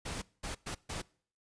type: noise bursts at uneven times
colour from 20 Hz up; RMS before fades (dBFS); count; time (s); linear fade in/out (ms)
pink; -39; 4; 0.05-0.22 / 0.43-0.55 / 0.66-0.75 / 0.89-1.02; 10
effects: noise-tail reverb RT60 0.5 s tail -23 dB re dry + resampled to 22050 Hz